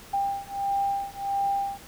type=beating tone pair; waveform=sine; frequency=794 / 795.5 Hz; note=G5 / G5; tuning=+22 / +25 cents; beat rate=1.5 Hz; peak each=-28 dBFS; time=0.13-1.78 s; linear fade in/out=10 ms; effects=pink hiss -47 dBFS RMS until 1.87 s